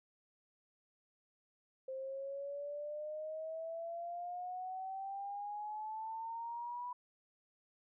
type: exponential sweep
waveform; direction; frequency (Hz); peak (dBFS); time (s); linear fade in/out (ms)
sine; up; 523.3 to 987.8; -40; 1.88-6.93; 5
effects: none